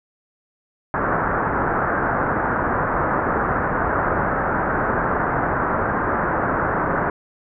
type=low-pass noise; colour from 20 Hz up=white; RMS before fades=-21 dBFS; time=0.94-7.1 s; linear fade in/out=2 ms; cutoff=1600 Hz; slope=48 dB/octave; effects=none